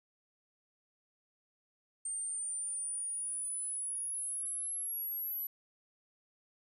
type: exponential sweep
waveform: sine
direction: up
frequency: 8720 to 11840 Hz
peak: -33 dBFS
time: 2.05-5.47 s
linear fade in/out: 5 ms
effects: tanh soft clip ceiling -34 dBFS